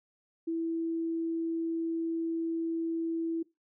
sine tone, 329.6 Hz, E4, in tune, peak -29 dBFS, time 0.47-3.43 s, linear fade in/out 10 ms, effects noise-tail reverb RT60 0.2 s tail -20 dB re dry

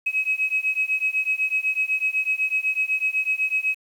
sine beating tone pair, 2546 / 2554 Hz, D#7 / D#7, +39 / +45 cents, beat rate 8 Hz, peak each -23 dBFS, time 0.06-3.75 s, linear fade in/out 10 ms, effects tanh soft clip ceiling -13 dBFS + 8-bit

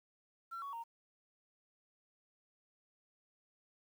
sine tone with pitch steps, 1355 / 1119.8 / 925.5 Hz, E6 / C#6 / A#5, +47 / +17 / -13 cents, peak -40 dBFS, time 0.51-0.84 s, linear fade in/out 20 ms, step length 110 ms, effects tanh soft clip ceiling -38 dBFS + 11-bit

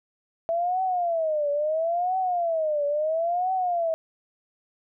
sine tone with vibrato, 659.3 Hz, E5, in tune, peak -22 dBFS, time 0.49-3.94 s, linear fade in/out 0 ms, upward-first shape triangle, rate 0.74 Hz, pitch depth 250 cents each way, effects none

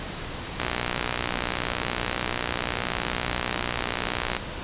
click train, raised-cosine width 0.3 ms, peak -9 dBFS, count 230, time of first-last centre 0.6-4.366 s, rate 60.8 Hz, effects pink hiss -34 dBFS RMS until 4.63 s + resampled to 8000 Hz

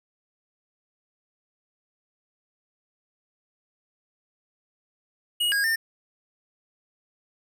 square tone with pitch steps, 2892 / 1635 / 1805 Hz, F#7 / G#6 / A6, -40 / -28 / +44 cents, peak -22 dBFS, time 5.4-5.76 s, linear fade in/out 10 ms, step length 120 ms, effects none

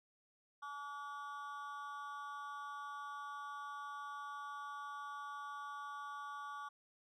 triangle tone with amplitude modulation, 1146 Hz, D6, 43 cents flat, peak -38 dBFS, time 0.62-6.69 s, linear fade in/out 10 ms, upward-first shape sine, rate 294 Hz, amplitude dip 100%, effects none

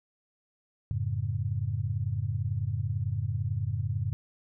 sine tone cluster, 90.4 / 108.4 / 139.5 Hz, F#2 / A2 / C#3, -40 / -25 / +11 cents, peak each -33 / -30 / -34 dBFS, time 0.91-4.13 s, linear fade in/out 0 ms, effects none

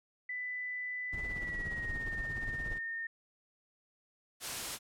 sine tone with pitch glide, 1993 to 1827.6 Hz, B6 to A#6, +15 to -35 cents, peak -36 dBFS, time 0.29-3.07 s, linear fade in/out 5 ms, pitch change -150 cents, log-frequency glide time 1.27-2.1 s
brown noise with tremolo, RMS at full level -40 dBFS, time 1.12-2.79 s, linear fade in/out 20 ms, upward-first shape sine, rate 17 Hz, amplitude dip 55%
white noise, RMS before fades -38 dBFS, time 4.4-4.79 s, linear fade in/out 50 ms
effects low-pass 11000 Hz 12 dB/octave

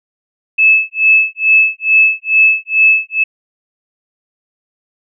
sine tone with tremolo, 2607 Hz, E7, 20 cents flat, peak -4 dBFS, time 0.58-3.24 s, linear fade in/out 10 ms, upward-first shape sine, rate 2.3 Hz, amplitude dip 100%, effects none

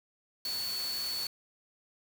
sine tone in noise, 4435 Hz, C#8, in tune, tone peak -33 dBFS, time 0.45-1.27 s, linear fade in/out 2 ms, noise white, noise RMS -41 dBFS, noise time 0.45-1.27 s, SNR +5 dB, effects none

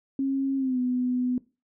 sine tone with pitch glide, 271 to 249.9 Hz, C#4 to B3, -39 to +21 cents, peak -23 dBFS, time 0.19-1.38 s, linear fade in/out 2 ms, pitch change -140 cents, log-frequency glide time 0.57-0.79 s, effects noise-tail reverb RT60 0.3 s tail -20 dB re dry

